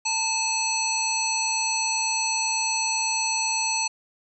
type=harmonic tone with a mistuned harmonic; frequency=866 Hz; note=A5; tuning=28 cents flat; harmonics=1 / 3 / 5 / 7 / 9; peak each=-29 / -29 / -29 / -29 / -29 dBFS; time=0.05-3.88 s; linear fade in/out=10 ms; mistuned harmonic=1; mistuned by=+59 cents; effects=none